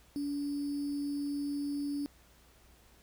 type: tone with sample-and-hold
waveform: sine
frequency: 286.5 Hz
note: D4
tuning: 43 cents flat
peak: -32 dBFS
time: 0.16-2.06 s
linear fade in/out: 0 ms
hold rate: 4900 Hz
effects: added 60 Hz sine -63 dBFS peak until 3.02 s + pink hiss -63 dBFS RMS until 3.02 s